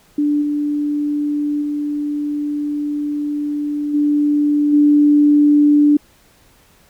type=tone with level steps; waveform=sine; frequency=293.7 Hz; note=D4; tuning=in tune; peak=-13 / -16 / -18 / -12 / -8 dBFS; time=0.18-5.97 s; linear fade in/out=5 ms; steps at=0.41 / 1.61 / 3.93 / 4.72 s; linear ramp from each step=20 ms; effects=pink hiss -52 dBFS RMS until 6.89 s